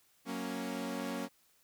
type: chord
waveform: sawtooth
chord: F# major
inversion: none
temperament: equal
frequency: 185 / 233.1 / 277.2 Hz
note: F#3 / A#3 / C#4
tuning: 0 / 0 / 0 cents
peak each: -39 / -36 / -36 dBFS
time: 0.25-1.29 s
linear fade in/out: 50 ms
effects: white hiss -69 dBFS RMS until 1.63 s